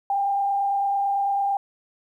sine tone with frequency modulation, 797 Hz, G5, 28 cents sharp, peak -20 dBFS, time 0.1-1.57 s, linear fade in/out 2 ms, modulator 29 Hz, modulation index 0.47, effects 10-bit

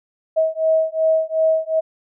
sine beating tone pair, 638 / 640.7 Hz, D#5 / E5, +43 / -49 cents, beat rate 2.7 Hz, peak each -18 dBFS, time 0.36-1.81 s, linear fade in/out 20 ms, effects none

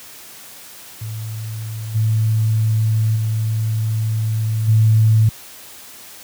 sine tone with level steps, 110 Hz, A2, in tune, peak -24 / -13 / -16 / -9 dBFS, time 1.01-5.29 s, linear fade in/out 5 ms, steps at 1.94 / 3.15 / 4.67 s, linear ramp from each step 20 ms, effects white hiss -39 dBFS RMS until 6.23 s + high-pass 60 Hz 12 dB/octave

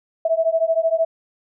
sine beating tone pair, 647 / 660 Hz, E5 / E5, -32 / +2 cents, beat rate 13 Hz, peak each -19 dBFS, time 0.25-1.05 s, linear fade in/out 5 ms, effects none

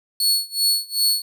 sawtooth tone with tremolo, 4399 Hz, C#8, 14 cents flat, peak -12 dBFS, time 0.2-1.22 s, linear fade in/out 2 ms, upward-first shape sine, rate 2.6 Hz, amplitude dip 95%, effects none

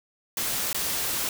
white noise with dropouts, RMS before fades -28 dBFS, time 0.37-1.29 s, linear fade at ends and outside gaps 2 ms, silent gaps 0.73-0.745 s, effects none

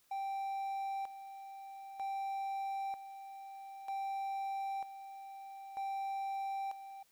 triangle tone with tremolo, 783 Hz, G5, 2 cents flat, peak -34 dBFS, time 0.11-7.03 s, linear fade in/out 5 ms, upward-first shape square, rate 0.53 Hz, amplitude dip 70%, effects white hiss -71 dBFS RMS until 7.11 s

